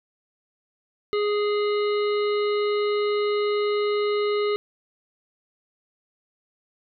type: harmonic tone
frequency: 415.3 Hz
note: G#4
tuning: in tune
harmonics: 1 / 3 / 5 / 7 / 9 / 10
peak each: -21 / -31 / -35 / -38 / -40 / -41 dBFS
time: 1.13-4.56 s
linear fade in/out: 0 ms
effects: none